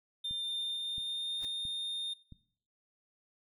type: tone with pitch glide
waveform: triangle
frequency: 3600 to 3648 Hz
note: A7 to A#7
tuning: +39 to -38 cents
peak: -33 dBFS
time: 0.24-2.14 s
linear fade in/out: 10 ms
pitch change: +23 cents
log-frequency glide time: 0.35-1.41 s
type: click train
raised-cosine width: 5 ms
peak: -37 dBFS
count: 4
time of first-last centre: 0.31-2.323 s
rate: 1.49 Hz
type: noise with exponential growth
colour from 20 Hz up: pink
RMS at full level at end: -45 dBFS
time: 1.35-1.45 s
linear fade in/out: 1 ms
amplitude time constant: 20 ms
effects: noise-tail reverb RT60 0.6 s tail -18 dB re dry